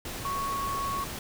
sine tone in noise, 1108.7 Hz, C#6, in tune, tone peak -29 dBFS, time 0.25-1.04 s, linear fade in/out 2 ms, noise pink, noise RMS -37 dBFS, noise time 0.05-1.19 s, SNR +5 dB, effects none

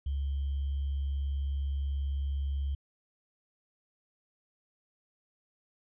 sine tone with sample-and-hold, 69.3 Hz, C#2, in tune, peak -29 dBFS, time 0.06-2.75 s, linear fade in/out 5 ms, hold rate 3150 Hz, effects resampled to 8000 Hz

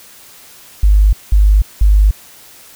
sine tone bursts, 50.8 Hz, G#1, 38 cents flat, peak -5 dBFS, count 3, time 0.83-2.11 s, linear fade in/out 5 ms, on 300 ms, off 190 ms, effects white hiss -40 dBFS RMS until 2.75 s

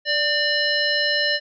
harmonic tone with a mistuned harmonic, 587.3 Hz, D5, in tune, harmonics 1 / 3 / 5 / 7 / 9, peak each -26 / -22 / -26 / -24 / -28 dBFS, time 0.05-1.4 s, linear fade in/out 50 ms, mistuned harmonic 3, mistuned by +37 cents, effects none

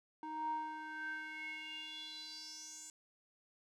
square tone with band-pass filter sweep, 311.2 Hz, D#4, in tune, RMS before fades -45 dBFS, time 0.23-2.9 s, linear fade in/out 0 ms, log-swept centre 740 to 7500 Hz, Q 6.4, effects none

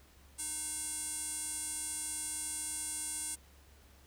square tone with band-pass filter, 307.2 Hz, D#4, 22 cents flat, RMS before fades -39 dBFS, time 0.38-3.36 s, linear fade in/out 20 ms, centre 8900 Hz, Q 5.7, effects added 69 Hz sine -59 dBFS peak until 4.06 s + pink hiss -63 dBFS RMS until 4.06 s

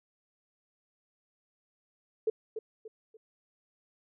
sine tone with echo, 439.7 Hz, A4, 1 cent flat, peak -24 dBFS, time 2.27-2.3 s, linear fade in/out 5 ms, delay 290 ms, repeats 3, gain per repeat -9 dB, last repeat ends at 3.17 s, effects none

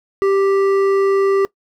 sine tone with hard clipping, 392 Hz, G4, in tune, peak -14 dBFS, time 0.22-1.45 s, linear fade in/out 0 ms, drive 9 dB, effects noise-tail reverb RT60 0.1 s tail -21 dB re dry

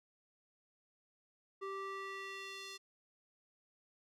square tone with band-pass filter sweep, 389.9 Hz, G4, 9 cents flat, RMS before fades -45 dBFS, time 1.61-2.78 s, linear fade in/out 20 ms, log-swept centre 880 to 4600 Hz, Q 1.3, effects none

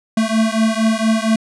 square beating tone pair, 220 / 224.3 Hz, A3 / A3, 0 / +34 cents, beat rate 4.3 Hz, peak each -17 / -18 dBFS, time 0.17-1.36 s, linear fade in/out 5 ms, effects resampled to 24000 Hz

